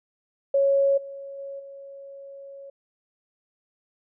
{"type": "tone with level steps", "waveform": "sine", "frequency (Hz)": 553, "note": "C#5", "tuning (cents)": -4, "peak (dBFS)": [-17, -35, -33, -39], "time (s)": [0.54, 2.7], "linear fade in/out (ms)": 5, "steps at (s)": [0.97, 1.38, 1.59], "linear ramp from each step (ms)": 10, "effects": []}